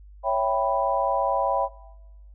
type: chord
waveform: sine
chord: C# half-diminished seventh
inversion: none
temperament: equal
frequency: 554.4 / 659.3 / 784 / 987.8 Hz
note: C#5 / E5 / G5 / B5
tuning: 0 / 0 / 0 / 0 cents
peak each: -26 dBFS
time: 0.23-1.69 s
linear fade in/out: 50 ms
effects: noise-tail reverb RT60 1.0 s tail -20 dB re dry + added 50 Hz sine -44 dBFS peak until 2.34 s